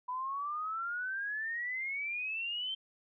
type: exponential sweep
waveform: sine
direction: up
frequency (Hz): 987.8 to 3136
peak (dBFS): -34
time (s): 0.08-2.75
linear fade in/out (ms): 10
effects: none